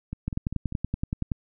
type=two click trains; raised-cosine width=5 ms; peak=-19 / -14 dBFS; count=4 / 12; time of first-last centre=0.13-0.724 / 0.28-1.318 s; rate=5.05 / 10.6 Hz; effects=none